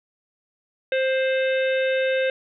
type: harmonic tone with a mistuned harmonic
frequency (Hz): 525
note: C5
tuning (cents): +6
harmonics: 1 / 3 / 4 / 5 / 6 / 7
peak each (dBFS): -20 / -28 / -33 / -32 / -40 / -36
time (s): 0.92-2.3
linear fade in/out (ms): 2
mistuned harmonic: 6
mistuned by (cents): -84
effects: none